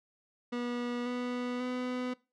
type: tone with pitch steps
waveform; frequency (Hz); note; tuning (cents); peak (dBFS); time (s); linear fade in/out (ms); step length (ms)
30% pulse; 242.4 / 246.5 / 250.7; B3 / B3 / B3; -32 / -3 / +26; -30; 0.52-2.14; 10; 540
effects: noise-tail reverb RT60 0.3 s tail -22 dB re dry + low-pass 4000 Hz 12 dB/octave